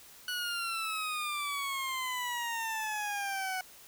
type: exponential sweep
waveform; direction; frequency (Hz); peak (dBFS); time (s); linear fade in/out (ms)
20% pulse; down; 1480 to 740; -28; 0.28-3.61; 2
effects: white hiss -54 dBFS RMS until 3.87 s